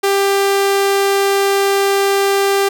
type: tone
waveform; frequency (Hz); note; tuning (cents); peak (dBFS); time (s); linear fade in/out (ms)
sawtooth; 395.6; G4; +16; -8; 0.03-2.69; 10
effects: none